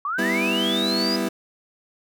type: linear sweep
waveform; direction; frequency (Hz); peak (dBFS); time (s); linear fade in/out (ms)
sine; up; 1100 to 4978; -23; 0.05-1.16; 2
type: chord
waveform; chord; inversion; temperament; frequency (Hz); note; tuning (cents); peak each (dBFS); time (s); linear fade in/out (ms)
30% pulse; E minor; first; equal with one note detuned; 197.48 / 246.9 / 329.6; G3 / B3 / E4; +13 / 0 / 0; -24; 0.18-1.29; 10
effects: none